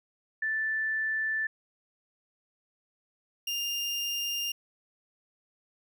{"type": "tone pair in turn", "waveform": ["sine", "30% pulse"], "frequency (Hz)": [1760, 2805], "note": ["A6", "F7"], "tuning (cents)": [0, 7], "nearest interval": "minor sixth", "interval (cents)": 807, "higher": "second", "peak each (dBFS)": -27, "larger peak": "neither", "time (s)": [[0.42, 1.47], [3.47, 4.52]], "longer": "neither", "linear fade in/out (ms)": 5, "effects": []}